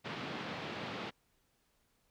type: band-pass noise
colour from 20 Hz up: pink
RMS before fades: -42 dBFS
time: 0.04-1.11 s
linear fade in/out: 20 ms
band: 130 to 3900 Hz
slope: 24 dB/octave
effects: pink hiss -75 dBFS RMS until 2.1 s